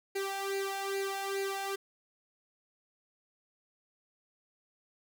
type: tone with flanger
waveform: sawtooth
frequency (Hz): 392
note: G4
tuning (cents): 0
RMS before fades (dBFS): -35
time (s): 0.15-1.76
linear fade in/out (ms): 10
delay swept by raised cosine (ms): 0.44 to 1.19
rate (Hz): 2.4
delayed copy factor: +0.8
effects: none